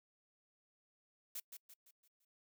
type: noise with echo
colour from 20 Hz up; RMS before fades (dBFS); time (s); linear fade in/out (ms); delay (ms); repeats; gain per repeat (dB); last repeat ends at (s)
blue; -44; 1.35-1.4; 5; 170; 5; -7; 2.25
effects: noise-tail reverb RT60 0.1 s tail -26 dB re dry